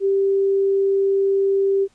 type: tone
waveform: sine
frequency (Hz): 392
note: G4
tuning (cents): 0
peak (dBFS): -15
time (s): 0-1.88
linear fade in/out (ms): 50
effects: pink hiss -60 dBFS RMS until 1.94 s + resampled to 22050 Hz